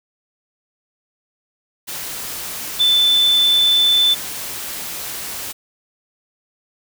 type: tone in noise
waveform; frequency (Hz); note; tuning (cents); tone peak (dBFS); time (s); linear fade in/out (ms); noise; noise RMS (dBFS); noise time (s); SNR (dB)
sine; 3520; A7; 0; -11; 2.79-4.15; 20; white; -28; 1.87-5.53; +14
effects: none